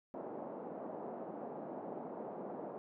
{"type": "band-pass noise", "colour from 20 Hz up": "white", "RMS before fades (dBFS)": -45, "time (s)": [0.14, 2.78], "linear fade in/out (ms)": 0, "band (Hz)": [190, 760], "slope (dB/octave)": 24, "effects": []}